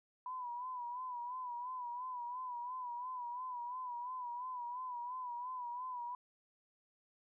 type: tone with vibrato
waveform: sine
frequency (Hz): 987.8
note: B5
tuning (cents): 0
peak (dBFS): -40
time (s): 0.26-6.15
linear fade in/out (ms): 2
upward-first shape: sine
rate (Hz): 2.9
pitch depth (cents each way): 64
effects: none